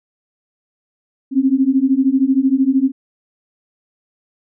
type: beating tone pair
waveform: sine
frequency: 259.5 / 272.5 Hz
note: C4 / C#4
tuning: -14 / -29 cents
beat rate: 13 Hz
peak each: -15 / -14 dBFS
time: 1.31-2.92 s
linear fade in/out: 50 ms
effects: none